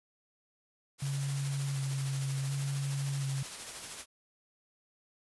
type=noise with tremolo; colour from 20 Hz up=white; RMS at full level=-41 dBFS; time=0.98-4.06 s; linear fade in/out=50 ms; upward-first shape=sine; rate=13 Hz; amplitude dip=35%
type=tone with vibrato; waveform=sine; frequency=137.5 Hz; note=C#3; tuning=14 cents flat; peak=-31 dBFS; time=1.02-3.43 s; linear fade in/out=5 ms; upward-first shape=square; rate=0.68 Hz; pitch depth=17 cents each way
effects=resampled to 24000 Hz